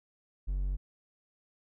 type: tone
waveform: triangle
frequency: 46.96 Hz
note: F#1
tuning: 26 cents sharp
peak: -27 dBFS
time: 0.47-0.77 s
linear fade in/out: 20 ms
effects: none